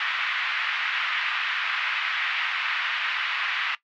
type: band-pass noise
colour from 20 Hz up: white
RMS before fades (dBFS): -27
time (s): 0-3.75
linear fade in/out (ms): 2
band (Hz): 1200 to 2800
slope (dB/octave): 24
effects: noise-tail reverb RT60 0.1 s tail -17 dB re dry + low-pass 5000 Hz 12 dB/octave